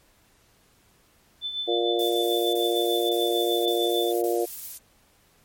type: tone with tremolo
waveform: sine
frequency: 3520 Hz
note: A7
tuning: in tune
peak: -25 dBFS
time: 1.41-4.13 s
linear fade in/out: 50 ms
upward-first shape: triangle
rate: 6.7 Hz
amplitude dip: 65%
type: harmonic tone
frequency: 117.2 Hz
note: A#2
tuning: 10 cents sharp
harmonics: 3 / 4 / 5 / 6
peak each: -25 / -26 / -31 / -30 dBFS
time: 1.67-4.46 s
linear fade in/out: 20 ms
type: noise bursts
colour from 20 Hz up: violet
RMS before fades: -35 dBFS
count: 5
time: 1.99-4.778 s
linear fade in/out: 2 ms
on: 540 ms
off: 22 ms
effects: pink hiss -61 dBFS RMS until 5.44 s + MP3 64 kbps

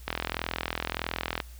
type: click train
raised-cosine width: 0.3 ms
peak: -12 dBFS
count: 56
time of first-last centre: 0.08-1.402 s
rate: 41.6 Hz
effects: added 60 Hz sine -43 dBFS peak until 1.59 s + white hiss -55 dBFS RMS until 1.59 s

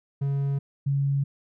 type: tone pair in turn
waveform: triangle / sine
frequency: 139.3 / 139.3 Hz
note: C#3 / C#3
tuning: +9 / +9 cents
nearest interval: unison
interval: 0 cents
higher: neither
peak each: -21 dBFS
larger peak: neither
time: 0.21-0.59 / 0.86-1.24 s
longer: neither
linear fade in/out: 10 ms
effects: none

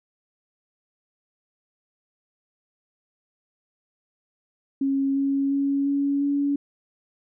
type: tone with pitch steps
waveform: sine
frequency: 273.3 / 275.8 / 278.4 / 281 / 283.6 Hz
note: C#4 / C#4 / C#4 / C#4 / C#4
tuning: -24 / -9 / +8 / +24 / +40 cents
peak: -20 dBFS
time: 4.81-6.56 s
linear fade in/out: 5 ms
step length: 350 ms
effects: none

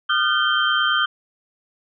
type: tone cluster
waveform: sine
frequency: 1213 / 1402 / 1531 / 3135 Hz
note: D#6 / F6 / G6 / G7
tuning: -44 / +6 / -41 / -1 cents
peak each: -22 dBFS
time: 0.09-1.06 s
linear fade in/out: 10 ms
effects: none

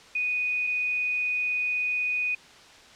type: tone pair in turn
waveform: sine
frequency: 2481 / 2481 Hz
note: D#7 / D#7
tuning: -6 / -6 cents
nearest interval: unison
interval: 0 cents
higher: neither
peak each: -24 dBFS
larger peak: neither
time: 0.15-0.67 / 0.67-2.35 s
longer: second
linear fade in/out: 5 ms
effects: white hiss -50 dBFS RMS until 2.95 s + low-pass 5000 Hz 12 dB/octave

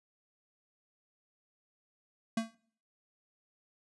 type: tone with exponential decay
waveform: square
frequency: 225.7 Hz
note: A3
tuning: 44 cents sharp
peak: -27 dBFS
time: 2.37-2.55 s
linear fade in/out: 5 ms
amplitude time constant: 39 ms
effects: noise-tail reverb RT60 0.6 s tail -24 dB re dry + resampled to 24000 Hz

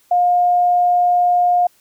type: tone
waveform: sine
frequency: 711 Hz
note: F5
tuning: 31 cents sharp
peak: -11 dBFS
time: 0.11-1.67 s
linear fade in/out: 5 ms
effects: white hiss -56 dBFS RMS until 1.8 s

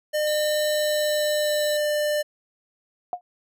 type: tone with pitch glide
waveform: square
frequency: 605 to 596.3 Hz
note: D#5 to D5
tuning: -49 to +26 cents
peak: -22 dBFS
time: 0.13-2.23 s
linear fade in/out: 20 ms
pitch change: -25 cents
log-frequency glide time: 0.69-1.88 s
type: tone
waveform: 25% pulse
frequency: 3951 Hz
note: B7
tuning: in tune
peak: -27 dBFS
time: 0.27-1.77 s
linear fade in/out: 2 ms
type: tone with exponential decay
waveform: sine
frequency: 716 Hz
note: F5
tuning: 43 cents sharp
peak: -20 dBFS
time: 3.13-3.21 s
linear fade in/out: 1 ms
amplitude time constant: 17 ms
effects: none

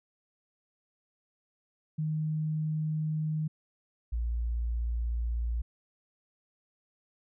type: tone pair in turn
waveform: sine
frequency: 155.2 / 58.13 Hz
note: D#3 / A#1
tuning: -4 / -4 cents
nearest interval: octave + perfect fourth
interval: 1700 cents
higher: first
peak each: -28 dBFS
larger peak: neither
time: 1.98-3.48 / 4.12-5.62 s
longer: neither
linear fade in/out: 10 ms
effects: none

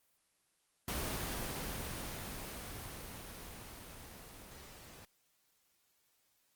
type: noise with level ramp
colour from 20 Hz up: pink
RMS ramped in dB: -37 to -55 dBFS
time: 0.88-5.05 s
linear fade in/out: 2 ms
effects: white hiss -75 dBFS RMS until 6.55 s + Opus 24 kbps

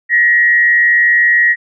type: tone with frequency modulation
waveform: sine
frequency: 1900 Hz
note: A#6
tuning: 33 cents sharp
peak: -7 dBFS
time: 0.09-1.56 s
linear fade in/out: 50 ms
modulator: 133 Hz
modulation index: 0.46
effects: none

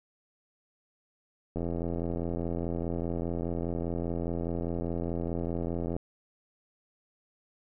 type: click train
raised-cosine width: 2 ms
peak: -20 dBFS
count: 375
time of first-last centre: 1.56-5.965 s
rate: 84.9 Hz
effects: none

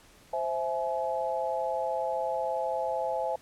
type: chord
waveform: sine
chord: C augmented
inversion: none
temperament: equal with one note detuned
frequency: 523.3 / 659.3 / 847.1 Hz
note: C5 / E5 / G#5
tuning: 0 / 0 / +34 cents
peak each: -32 dBFS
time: 0.33-3.36 s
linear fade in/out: 5 ms
effects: pink hiss -57 dBFS RMS until 3.41 s + low-pass 12000 Hz 12 dB/octave

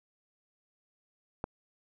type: click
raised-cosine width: 1 ms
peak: -19 dBFS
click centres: 1.441 s
effects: none

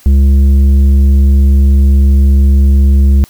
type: tone with tanh clipping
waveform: triangle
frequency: 68.6 Hz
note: C#2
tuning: 17 cents flat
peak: -5 dBFS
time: 0.06-3.24 s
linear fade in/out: 0 ms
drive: 12 dB
effects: white hiss -42 dBFS RMS until 3.29 s

